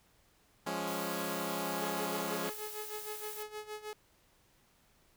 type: chord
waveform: 10% pulse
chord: Db major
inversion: first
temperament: equal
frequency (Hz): 174.61 / 207.7 / 277.2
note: F3 / Ab3 / Db4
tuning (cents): 0 / 0 / 0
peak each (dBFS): -31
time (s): 0.66-2.5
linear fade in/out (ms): 10
type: noise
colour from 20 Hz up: blue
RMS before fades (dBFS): -45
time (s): 0.87-3.43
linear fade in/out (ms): 5
type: tone with tremolo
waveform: sawtooth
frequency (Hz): 425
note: G#4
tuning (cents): +40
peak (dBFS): -35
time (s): 1.82-3.93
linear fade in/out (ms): 0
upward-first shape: sine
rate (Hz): 6.4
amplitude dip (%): 80
effects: pink hiss -68 dBFS RMS until 5.16 s